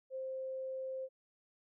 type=tone; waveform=sine; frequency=525 Hz; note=C5; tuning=6 cents sharp; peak=-38 dBFS; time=0.1-1.09 s; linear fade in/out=50 ms; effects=none